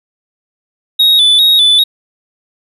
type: tone with vibrato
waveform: triangle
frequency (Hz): 3627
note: A#7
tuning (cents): -48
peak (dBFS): -4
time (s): 0.99-1.84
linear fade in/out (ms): 10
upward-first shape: square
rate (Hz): 2.5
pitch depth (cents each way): 68
effects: none